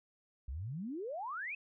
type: exponential sweep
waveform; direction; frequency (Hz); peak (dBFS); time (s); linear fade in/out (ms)
sine; up; 58.6 to 2643; -38; 0.48-1.55; 5
effects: none